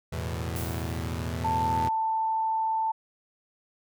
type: chord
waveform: sawtooth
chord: E suspended fourth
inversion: none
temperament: equal with one note detuned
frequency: 82.41 / 109.62 / 123.47 Hz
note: E2 / A2 / B2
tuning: 0 / -6 / 0 cents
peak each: -28 / -32 / -32 dBFS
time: 0.12-1.89 s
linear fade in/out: 10 ms
type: noise with exponential decay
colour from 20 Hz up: blue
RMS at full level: -37 dBFS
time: 0.56-1.44 s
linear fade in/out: 0 ms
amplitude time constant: 190 ms
type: tone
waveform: sine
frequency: 887 Hz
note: A5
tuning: 14 cents sharp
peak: -24 dBFS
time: 1.44-2.92 s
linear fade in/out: 10 ms
effects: none